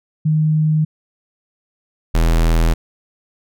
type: tone pair in turn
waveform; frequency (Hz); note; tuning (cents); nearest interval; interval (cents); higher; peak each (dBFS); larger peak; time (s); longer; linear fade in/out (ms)
sine / square; 155 / 41.13; D#3 / E1; -6 / -3; octave + major seventh; 2297; first; -12; neither; 0.25-0.85 / 2.14-2.74; neither; 10
effects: none